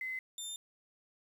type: tone pair in turn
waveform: sine / 20% pulse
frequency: 2045 / 3599 Hz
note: C7 / A7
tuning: -40 / +38 cents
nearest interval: minor seventh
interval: 978 cents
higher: second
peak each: -36 / -34 dBFS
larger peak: second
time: 0.01-0.19 / 0.38-0.56 s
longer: neither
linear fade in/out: 2 ms
effects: 10-bit